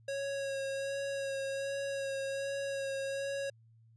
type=tone with vibrato; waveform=square; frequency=549 Hz; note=C#5; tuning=17 cents flat; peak=-35 dBFS; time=0.08-3.5 s; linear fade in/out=5 ms; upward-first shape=sine; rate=1.3 Hz; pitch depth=17 cents each way; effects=added 113 Hz sine -59 dBFS peak until 3.96 s + resampled to 22050 Hz